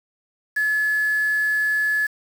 sine tone with quantisation, 1711 Hz, A6, 49 cents flat, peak -18 dBFS, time 0.56-2.07 s, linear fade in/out 10 ms, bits 6, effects none

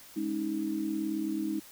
sine chord, Ab suspended fourth, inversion none, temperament equal with one note detuned, 207.7 / 277.2 / 315.8 Hz, Ab3 / Db4 / Eb4, 0 / 0 / +26 cents, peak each -36 / -37 / -31 dBFS, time 0.16-1.6 s, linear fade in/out 10 ms, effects white hiss -52 dBFS RMS until 1.71 s

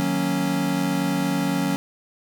square chord, D# minor seventh, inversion none, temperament equal, 155.56 / 185 / 233.1 / 277.2 Hz, D#3 / F#3 / A#3 / C#4, 0 / 0 / 0 / 0 cents, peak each -30 / -26 / -31 / -25 dBFS, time 0-1.76 s, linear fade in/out 0 ms, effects none

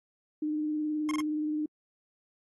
sine tone with vibrato, 304.1 Hz, D#4, 40 cents flat, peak -28 dBFS, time 0.42-1.66 s, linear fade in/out 5 ms, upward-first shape sine, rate 19 Hz, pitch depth 21 cents each way
25% pulse tone bursts, 1069 Hz, C6, 37 cents sharp, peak -29 dBFS, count 3, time 1.09-1.205 s, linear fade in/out 0 ms, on 21 ms, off 26 ms
effects AAC 32 kbps

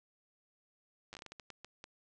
slowing click train, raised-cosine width 0.2 ms, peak -30 dBFS, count 12, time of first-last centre 1.13-1.841 s, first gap 9 ms, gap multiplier 1.36, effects resampled to 22050 Hz + 12-bit

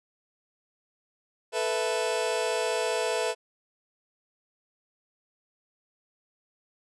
sawtooth chord, A suspended second, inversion none, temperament just, 440 / 495 / 660 Hz, A4 / B4 / E5, 0 / +4 / +2 cents, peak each -26 dBFS, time 1.52-3.35 s, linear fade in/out 50 ms, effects resampled to 24000 Hz

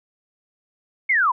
sine linear sweep, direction down, 2224 to 930 Hz, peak -15 dBFS, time 1.09-1.32 s, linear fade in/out 10 ms, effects none

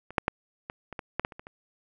clicks, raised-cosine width 0.5 ms, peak -27 / -7 / -9 / -20 / -24 / -19 / -11 / -12 / -29 / -26 / -28 dBFS, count 11, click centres 0.106 / 0.182 / 0.281 / 0.699 / 0.927 / 0.992 / 1.196 / 1.249 / 1.322 / 1.395 / 1.469 s, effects none

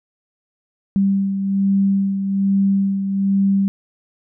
sine beating tone pair, 196 / 197.2 Hz, G3 / G3, 0 / +11 cents, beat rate 1.2 Hz, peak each -15 / -24 dBFS, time 0.96-3.68 s, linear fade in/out 0 ms, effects none

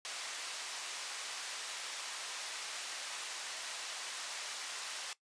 white band-pass noise, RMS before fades -43 dBFS, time 0.05-5.13 s, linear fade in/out 0 ms, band 720 to 6600 Hz, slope 12 dB/octave, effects noise-tail reverb RT60 0.1 s tail -18 dB re dry + resampled to 22050 Hz

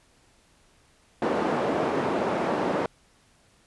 white band-pass noise, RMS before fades -26 dBFS, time 1.22-2.86 s, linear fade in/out 2 ms, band 210 to 680 Hz, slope 12 dB/octave, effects pink hiss -61 dBFS RMS until 3.66 s + resampled to 24000 Hz

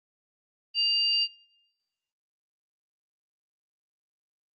sine tone pair together, 2809 / 4681 Hz, F7 / D8, +9 / -7 cents, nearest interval major sixth, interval 884 cents, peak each -25 dBFS, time 0.74-1.28 s, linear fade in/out 50 ms, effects noise-tail reverb RT60 1.0 s tail -26 dB re dry + Opus 24 kbps

